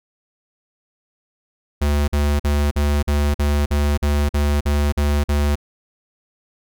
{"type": "tone bursts", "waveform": "square", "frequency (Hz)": 72.8, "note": "D2", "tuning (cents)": -15, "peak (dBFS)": -16, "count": 12, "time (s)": [1.81, 5.556], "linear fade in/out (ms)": 10, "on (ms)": 270, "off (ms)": 46, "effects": []}